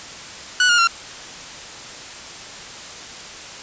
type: tone with pitch steps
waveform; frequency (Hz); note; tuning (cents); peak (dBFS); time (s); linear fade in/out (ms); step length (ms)
sawtooth; 1478 / 1423.5 / 1371.1; F#6 / F6 / F6; -2 / +33 / -32; -9; 0.6-0.873; 2; 91
effects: white hiss -35 dBFS RMS until 3.62 s + resampled to 16000 Hz